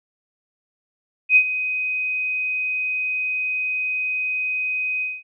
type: tone with ADSR envelope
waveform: sine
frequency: 2510 Hz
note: D#7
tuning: 15 cents sharp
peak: -8 dBFS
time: 1.29-5.23 s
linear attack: 71 ms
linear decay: 70 ms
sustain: -13 dB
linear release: 210 ms
effects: none